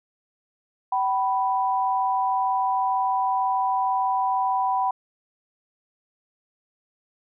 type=tone pair together; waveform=sine; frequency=765.8 / 987.8 Hz; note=G5 / B5; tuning=-41 / 0 cents; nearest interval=major third; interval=441 cents; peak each=-23 dBFS; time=0.92-4.91 s; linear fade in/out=5 ms; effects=none